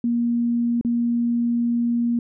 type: tone with dropouts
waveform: sine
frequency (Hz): 236.7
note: A#3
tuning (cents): +27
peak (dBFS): -18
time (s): 0.04-2.19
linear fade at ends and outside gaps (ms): 2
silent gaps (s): 0.812-0.848
effects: none